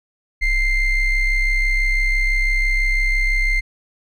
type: ring-modulated tone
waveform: triangle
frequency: 1063 Hz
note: C6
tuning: 27 cents sharp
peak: -10 dBFS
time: 0.41-3.61 s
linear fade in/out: 20 ms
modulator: 1030 Hz
effects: none